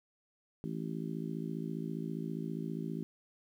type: harmonic tone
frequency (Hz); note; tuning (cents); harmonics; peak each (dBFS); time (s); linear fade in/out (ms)
54.9; A1; -3; 3 / 4 / 5 / 6 / 7; -39 / -41 / -43 / -45 / -46; 0.64-3.03; 0
effects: 11-bit